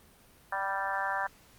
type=harmonic tone with a mistuned harmonic; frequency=196 Hz; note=G3; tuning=in tune; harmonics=3 / 4 / 5 / 6 / 7 / 8 / 9; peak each=-41 / -35 / -35 / -39 / -39 / -36 / -37 dBFS; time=0.52-1.27 s; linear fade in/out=5 ms; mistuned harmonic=4; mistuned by=-19 cents; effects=pink hiss -59 dBFS RMS until 1.58 s + Opus 32 kbps